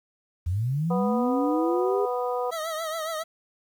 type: linear sweep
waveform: sine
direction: up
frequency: 79.6 to 415.3 Hz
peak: -23 dBFS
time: 0.46-2.06 s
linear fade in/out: 10 ms
type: harmonic tone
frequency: 246.9 Hz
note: B3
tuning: in tune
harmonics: 2 / 3 / 4 / 5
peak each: -27 / -31 / -33 / -35 dBFS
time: 0.9-2.51 s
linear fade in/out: 10 ms
type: tone with vibrato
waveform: 25% pulse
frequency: 641 Hz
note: E5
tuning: 49 cents flat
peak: -25 dBFS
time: 2.51-3.24 s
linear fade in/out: 20 ms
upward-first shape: triangle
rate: 7.2 Hz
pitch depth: 82 cents each way
effects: 9-bit